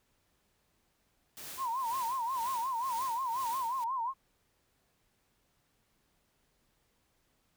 white noise with tremolo, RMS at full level -44 dBFS, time 1.37-3.84 s, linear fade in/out 0 ms, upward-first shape sine, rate 2 Hz, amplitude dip 70%
sine tone with vibrato, 987.8 Hz, B5, in tune, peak -31 dBFS, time 1.57-4.14 s, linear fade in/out 50 ms, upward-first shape sine, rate 5.6 Hz, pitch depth 150 cents each way
effects pink hiss -74 dBFS RMS until 7.56 s

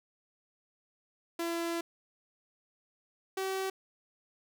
sawtooth tone pair in turn, 337.3 / 382.6 Hz, E4 / G4, +40 / -42 cents, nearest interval major second, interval 218 cents, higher second, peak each -28 dBFS, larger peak neither, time 1.39-1.81 / 3.37-3.7 s, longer first, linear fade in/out 5 ms, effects none

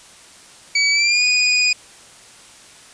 25% pulse tone with pitch glide, 2279 to 2471 Hz, C#7 to D#7, +47 to -13 cents, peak -10 dBFS, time 0.75-1.73 s, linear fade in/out 5 ms, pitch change +140 cents, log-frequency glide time 0.91-1.24 s, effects white hiss -44 dBFS RMS until 2.93 s + resampled to 22050 Hz

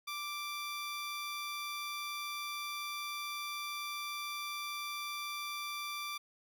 15% pulse tone, 1174.7 Hz, D6, in tune, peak -32 dBFS, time 0.07-6.18 s, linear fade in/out 10 ms, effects none

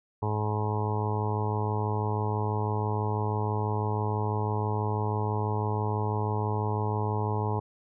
harmonic tone, 106.1 Hz, G#2, 38 cents sharp, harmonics 1 / 2 / 3 / 4 / 5 / 6 / 7 / 8 / 9 / 10, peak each -28 / -38 / -40 / -34 / -43 / -44 / -42 / -35 / -36 / -41 dBFS, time 0.22-7.6 s, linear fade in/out 10 ms, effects none

